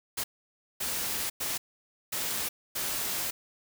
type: noise bursts at uneven times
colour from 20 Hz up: white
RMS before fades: -32 dBFS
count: 5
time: 0.17-0.24 / 0.8-1.3 / 1.4-1.58 / 2.12-2.49 / 2.75-3.31 s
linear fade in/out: 10 ms
effects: none